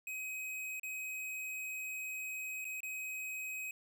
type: tone with dropouts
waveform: square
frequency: 2529 Hz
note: D#7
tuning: 28 cents sharp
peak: -40 dBFS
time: 0.07-3.71 s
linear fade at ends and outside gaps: 2 ms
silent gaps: 0.797-0.832 / 2.645-2.651 / 2.805-2.831 s
effects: none